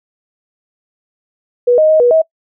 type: tone with pitch steps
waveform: sine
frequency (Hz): 487.2 / 622 / 627 / 485.5 / 641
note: B4 / D#5 / D#5 / B4 / E5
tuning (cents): -24 / -1 / +13 / -30 / -49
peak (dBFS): -6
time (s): 1.67-2.22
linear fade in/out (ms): 10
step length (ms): 110
effects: noise-tail reverb RT60 0.1 s tail -23 dB re dry